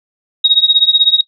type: tone with tremolo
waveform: sine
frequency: 3776 Hz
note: A#7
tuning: 22 cents sharp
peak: -3 dBFS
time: 0.44-1.21 s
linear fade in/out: 5 ms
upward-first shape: triangle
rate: 16 Hz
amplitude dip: 100%
effects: noise-tail reverb RT60 0.1 s tail -20 dB re dry